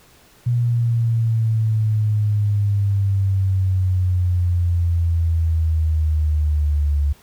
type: exponential sweep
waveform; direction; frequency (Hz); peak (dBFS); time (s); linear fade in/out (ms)
sine; down; 121.2 to 71.6; -15; 0.46-7.13; 10
effects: pink hiss -51 dBFS RMS until 7.22 s